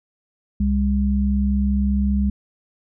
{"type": "tone pair together", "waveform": "sine", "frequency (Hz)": [67.38, 202.3], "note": ["C#2", "G#3"], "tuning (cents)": [-49, -45], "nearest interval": "octave + perfect fifth", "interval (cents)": 1904, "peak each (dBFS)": -19, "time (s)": [0.6, 2.3], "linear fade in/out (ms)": 5, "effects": []}